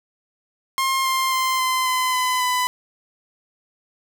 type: tone with pitch steps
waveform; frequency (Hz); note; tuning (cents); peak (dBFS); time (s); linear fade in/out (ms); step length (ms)
sawtooth; 1065 / 1054 / 1043.1 / 1032.3 / 1021.6 / 1011 / 1000.6; C6 / C6 / C6 / C6 / C6 / B5 / B5; +30 / +12 / -6 / -24 / -42 / +40 / +22; -15; 0.78-2.67; 0; 270
effects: none